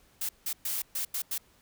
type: noise bursts at uneven times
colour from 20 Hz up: blue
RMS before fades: -32 dBFS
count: 6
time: 0.21-0.29 / 0.46-0.53 / 0.65-0.82 / 0.95-1.05 / 1.14-1.22 / 1.31-1.38 s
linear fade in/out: 5 ms
effects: pink hiss -63 dBFS RMS until 1.61 s